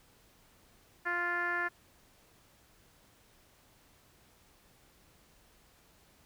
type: tone with low-pass filter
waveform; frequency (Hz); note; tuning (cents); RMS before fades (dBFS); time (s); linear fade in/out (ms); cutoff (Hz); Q
10% pulse; 349.2; F4; 0; -33; 1.05-1.69; 20; 1700; 4.5
effects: pink hiss -64 dBFS RMS until 6.25 s